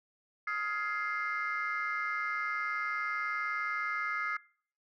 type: chord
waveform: sine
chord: F minor seventh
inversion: third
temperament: just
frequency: 1257.2 / 1396.9 / 1676.3 / 2095 Hz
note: Eb6 / F6 / Ab6 / C7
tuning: +18 / 0 / +16 / +2 cents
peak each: -35 / -38 / -38 / -35 dBFS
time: 0.47-4.37 s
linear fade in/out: 5 ms
effects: noise-tail reverb RT60 0.5 s tail -22 dB re dry + tanh soft clip ceiling -25 dBFS